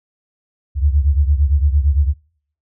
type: beating tone pair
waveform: sine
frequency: 69.7 / 78.5 Hz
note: C#2 / D#2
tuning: +10 / +16 cents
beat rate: 8.8 Hz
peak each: -13 / -17 dBFS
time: 0.75-2.14 s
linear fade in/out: 50 ms
effects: noise-tail reverb RT60 0.6 s tail -23 dB re dry